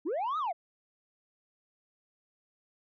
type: linear two-way sweep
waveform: sine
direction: up then down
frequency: 266.8 to 1300 to 624 Hz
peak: -27 dBFS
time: 0.05-0.53 s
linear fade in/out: 20 ms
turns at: 0.38 s
effects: tanh soft clip ceiling -28 dBFS